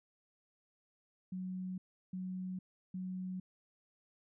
sine tone bursts, 185 Hz, F#3, in tune, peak -38 dBFS, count 3, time 1.32-3.4 s, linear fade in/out 5 ms, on 460 ms, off 350 ms, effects none

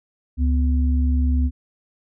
sine tone pair together, 70.15 / 250 Hz, C#2 / B3, +21 / +21 cents, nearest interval octave + minor seventh, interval 2200 cents, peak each -16 / -25 dBFS, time 0.37-1.51 s, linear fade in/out 50 ms, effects none

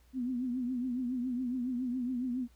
sine tone with vibrato, 250 Hz, B3, 21 cents sharp, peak -31 dBFS, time 0.13-2.48 s, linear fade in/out 50 ms, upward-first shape triangle, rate 7.2 Hz, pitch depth 100 cents each way, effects added 60 Hz sine -60 dBFS peak until 2.55 s + pink hiss -69 dBFS RMS until 2.55 s

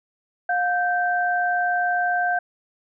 sine tone pair together, 712.8 / 1560 Hz, F5 / G6, +35 / -9 cents, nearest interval octave + major second, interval 1356 cents, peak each -21 / -23 dBFS, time 0.49-2.39 s, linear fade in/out 5 ms, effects none

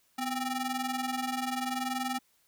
sawtooth ring-modulated tone, 523.3 Hz, C5, in tune, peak -24 dBFS, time 0.18-2.19 s, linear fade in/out 10 ms, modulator 272 Hz, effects white hiss -69 dBFS RMS until 2.47 s

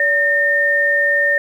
sine tone pair together, 573 / 1820.9 Hz, D5 / A#6, -43 / -41 cents, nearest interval octave + minor sixth, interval 2002 cents, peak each -20 / -13 dBFS, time 0-1.38 s, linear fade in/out 2 ms, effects 8-bit

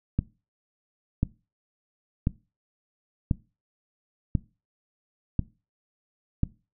click train, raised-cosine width 5 ms, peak -10 dBFS, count 7, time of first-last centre 0.19-6.433 s, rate 0.961 Hz, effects noise-tail reverb RT60 0.3 s tail -20 dB re dry

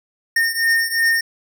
square beating tone pair, 1829 / 1831.8 Hz, A#6 / A#6, -33 / -31 cents, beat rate 2.8 Hz, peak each -18 / -21 dBFS, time 0.36-1.21 s, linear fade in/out 5 ms, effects none

